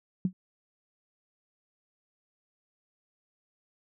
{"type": "tone with exponential decay", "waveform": "sine", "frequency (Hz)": 185, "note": "F#3", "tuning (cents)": 0, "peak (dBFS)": -20, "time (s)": [0.25, 0.33], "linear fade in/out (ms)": 2, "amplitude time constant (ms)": 17, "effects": []}